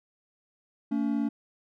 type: tone pair together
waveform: triangle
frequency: 225.1 / 283.6 Hz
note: A3 / C#4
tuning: +40 / +40 cents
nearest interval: major third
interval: 400 cents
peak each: -26 dBFS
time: 0.91-1.29 s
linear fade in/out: 10 ms
effects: none